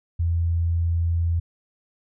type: tone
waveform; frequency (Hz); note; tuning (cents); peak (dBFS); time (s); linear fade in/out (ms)
sine; 84.3; E2; +39; -19; 0.19-1.4; 10
effects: none